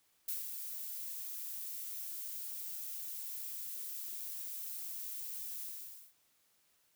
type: noise with ADSR envelope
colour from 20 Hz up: violet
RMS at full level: -37 dBFS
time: 0.28-6.14 s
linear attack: 6 ms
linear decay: 150 ms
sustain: -6 dB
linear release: 520 ms
effects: white hiss -73 dBFS RMS until 6.95 s